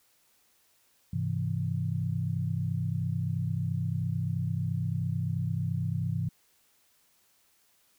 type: chord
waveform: sine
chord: Ab augmented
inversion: none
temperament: equal with one note detuned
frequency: 101.81 / 130.81 / 164.81 Hz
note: Ab2 / C3 / E3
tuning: -34 / 0 / 0 cents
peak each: -32 dBFS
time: 1.13-6.29 s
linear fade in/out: 5 ms
effects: white hiss -67 dBFS RMS until 7.98 s